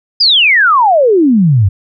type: exponential sweep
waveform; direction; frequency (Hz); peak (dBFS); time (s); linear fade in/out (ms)
sine; down; 5060 to 89.8; -5; 0.2-1.69; 10
effects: none